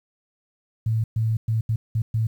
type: tone bursts at uneven times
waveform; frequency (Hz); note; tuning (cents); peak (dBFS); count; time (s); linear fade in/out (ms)
sine; 111.6; A2; +25; -19; 6; 0.86-1.04 / 1.16-1.37 / 1.48-1.61 / 1.69-1.76 / 1.95-2.02 / 2.14-2.27; 5
effects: 9-bit